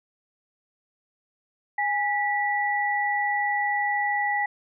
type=tone pair together; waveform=sine; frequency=823 / 1955.5 Hz; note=G#5 / B6; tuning=-16 / -18 cents; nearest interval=octave + minor third; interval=1498 cents; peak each=-25 dBFS; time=1.78-4.46 s; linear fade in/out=5 ms; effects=none